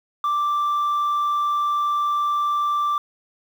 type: tone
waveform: sine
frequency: 1174.7 Hz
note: D6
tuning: in tune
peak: -16 dBFS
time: 0.24-2.98 s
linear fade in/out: 2 ms
effects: tanh soft clip ceiling -18 dBFS + 8-bit